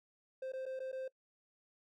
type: tone with dropouts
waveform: triangle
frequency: 523.3 Hz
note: C5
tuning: in tune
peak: -37 dBFS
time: 0.42-1.08 s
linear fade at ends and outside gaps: 5 ms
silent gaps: 0.521-0.534 / 0.656-0.662 / 0.793-0.801 / 0.917-0.927 s
effects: noise-tail reverb RT60 0.1 s tail -21 dB re dry